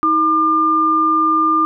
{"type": "tone pair together", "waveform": "sine", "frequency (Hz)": [317.8, 1200], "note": ["D#4", "D6"], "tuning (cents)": [37, 37], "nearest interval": "octave + major seventh", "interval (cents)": 2300, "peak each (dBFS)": [-19, -12], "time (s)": [0.03, 1.65], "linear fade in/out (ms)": 0, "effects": []}